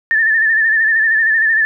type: tone with vibrato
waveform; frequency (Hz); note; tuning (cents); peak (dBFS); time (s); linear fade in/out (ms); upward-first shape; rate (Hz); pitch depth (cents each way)
sine; 1779; A6; +19; -10; 0.11-1.65; 0; sine; 13; 59
effects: none